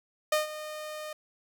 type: tone with ADSR envelope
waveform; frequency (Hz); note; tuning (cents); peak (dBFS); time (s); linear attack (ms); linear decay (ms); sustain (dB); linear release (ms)
sawtooth; 612; D#5; -29; -18; 0.32-1.13; 5; 140; -15; 4
effects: none